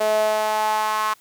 sawtooth tone with high-pass filter sweep, 215 Hz, A3, 40 cents flat, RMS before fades -21 dBFS, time 0-1.14 s, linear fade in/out 10 ms, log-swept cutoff 580 to 1100 Hz, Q 5.2, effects white hiss -55 dBFS RMS until 1.2 s

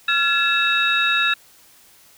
sine tone cluster, 1374 / 1703 / 2641 / 3785 Hz, F6 / G#6 / E7 / A#7, -29 / +43 / +3 / +26 cents, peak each -21 dBFS, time 0.08-1.34 s, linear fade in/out 5 ms, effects tanh soft clip ceiling -6 dBFS + white hiss -51 dBFS RMS until 2.17 s

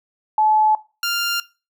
sine / 15% pulse tone pair in turn, 861 / 1396 Hz, A5 / F6, -38 / -1 cents, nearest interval minor sixth, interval 837 cents, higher second, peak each -13 dBFS, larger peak neither, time 0.38-0.75 / 1.03-1.4 s, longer neither, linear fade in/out 2 ms, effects noise-tail reverb RT60 0.3 s tail -19 dB re dry

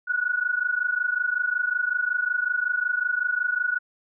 sine tone pair together, 1454.6 / 1480 Hz, F#6 / F#6, -30 / 0 cents, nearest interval unison, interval 30 cents, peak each -25 dBFS, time 0.07-3.79 s, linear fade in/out 20 ms, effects none

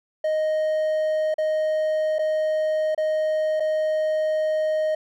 triangle tone with dropouts, 622 Hz, D#5, 1 cent flat, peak -18 dBFS, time 0.24-4.95 s, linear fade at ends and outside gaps 5 ms, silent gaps 1.342-1.382 / 2.185-2.191 / 2.948-2.977 / 3.599-3.603 s, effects none

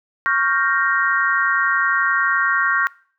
sine chord, G half-diminished seventh, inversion second, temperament equal, 1108.7 / 1396.9 / 1568 / 1864.7 Hz, Db6 / F6 / G6 / Bb6, 0 / 0 / 0 / 0 cents, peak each -21 dBFS, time 0.26-2.87 s, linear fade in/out 0 ms, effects noise-tail reverb RT60 0.5 s tail -22 dB re dry

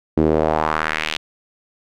sawtooth tone with band-pass filter sweep, 78 Hz, D#2, 5 cents sharp, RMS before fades -19 dBFS, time 0.17-1.17 s, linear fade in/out 5 ms, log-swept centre 310 to 3300 Hz, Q 2.1, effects none

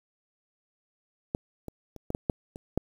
clicks, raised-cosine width 2 ms, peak -14 / -24 / -30 / -18 / -15 / -11 / -27 / -12 dBFS, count 8, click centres 1.349 / 1.683 / 1.963 / 2.104 / 2.149 / 2.298 / 2.559 / 2.776 s, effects 8-bit

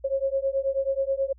sine beating tone pair, 538 / 547.3 Hz, C5 / C#5, +48 / -22 cents, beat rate 9.3 Hz, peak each -26 dBFS, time 0.04-1.33 s, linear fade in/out 10 ms, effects added 60 Hz sine -50 dBFS peak until 1.38 s

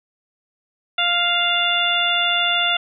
harmonic tone, 698.5 Hz, F5, in tune, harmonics 1 / 2 / 3 / 4 / 5, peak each -25 / -23 / -26 / -21 / -21 dBFS, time 0.98-2.77 s, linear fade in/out 5 ms, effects none

